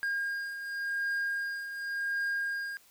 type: beating tone pair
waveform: triangle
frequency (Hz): 1616 / 1616.9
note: G#6 / G#6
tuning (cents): -48 / -47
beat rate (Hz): 0.9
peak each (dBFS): -37 / -30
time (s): 0.03-2.77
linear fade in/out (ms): 0
effects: white hiss -61 dBFS RMS until 2.9 s